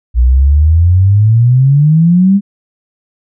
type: exponential sweep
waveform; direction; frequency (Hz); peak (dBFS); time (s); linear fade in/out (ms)
sine; up; 58.27 to 204.1; -4; 0.14-2.41; 50
effects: none